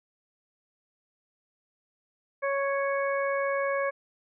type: harmonic tone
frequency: 554.4 Hz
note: C#5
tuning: in tune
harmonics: 1 / 2 / 3 / 4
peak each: -27 / -32 / -34 / -37 dBFS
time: 2.42-3.91 s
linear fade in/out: 20 ms
effects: none